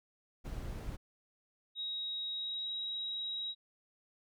brown noise, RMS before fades -41 dBFS, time 0.44-0.97 s, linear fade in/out 20 ms
sine tone with pitch glide, 3800 to 3831 Hz, A#7 to A#7, +33 to +47 cents, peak -36 dBFS, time 1.75-3.55 s, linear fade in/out 50 ms, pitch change +14 cents, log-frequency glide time 2.34-2.68 s
effects none

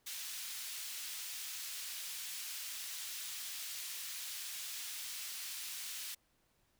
pink high-pass noise, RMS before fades -44 dBFS, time 0.06-6.15 s, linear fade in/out 10 ms, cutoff 3000 Hz, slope 12 dB/octave, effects pink hiss -75 dBFS RMS until 6.79 s

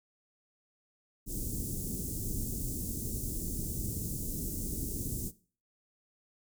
pink band-stop noise, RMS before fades -36 dBFS, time 1.26-5.32 s, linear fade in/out 50 ms, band 340 to 7200 Hz, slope 24 dB/octave, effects noise-tail reverb RT60 0.4 s tail -18 dB re dry

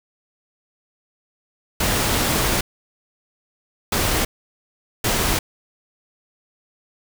pink noise bursts at uneven times, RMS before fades -20 dBFS, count 3, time 1.8-2.61 / 3.92-4.25 / 5.04-5.39 s, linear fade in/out 5 ms, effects none

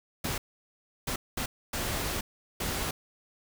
pink noise bursts at uneven times, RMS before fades -32 dBFS, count 5, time 0.24-0.38 / 1.07-1.16 / 1.37-1.46 / 1.73-2.21 / 2.6-2.91 s, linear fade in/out 5 ms, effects none

